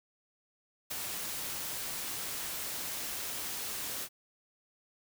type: noise with ADSR envelope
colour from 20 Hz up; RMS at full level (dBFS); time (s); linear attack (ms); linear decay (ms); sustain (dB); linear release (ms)
white; -35; 0.9-4.09; 15; 7; -3; 60
effects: none